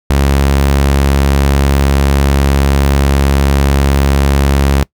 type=tone; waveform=sawtooth; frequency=69.3 Hz; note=C#2; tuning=in tune; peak=-4 dBFS; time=0.1-4.83 s; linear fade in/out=0 ms; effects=noise-tail reverb RT60 0.1 s tail -23 dB re dry